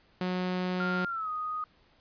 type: tone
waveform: sawtooth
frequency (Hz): 182.4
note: F#3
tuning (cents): -24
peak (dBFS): -25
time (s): 0.21-1.05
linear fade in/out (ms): 2
type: tone with pitch glide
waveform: sine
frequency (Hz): 1396.9 to 1244.5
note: F6 to D#6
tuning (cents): 0 to 0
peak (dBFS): -31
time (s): 0.8-1.64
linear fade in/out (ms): 2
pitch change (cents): -200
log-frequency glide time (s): 1.08-1.3
effects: pink hiss -64 dBFS RMS until 2 s + resampled to 11025 Hz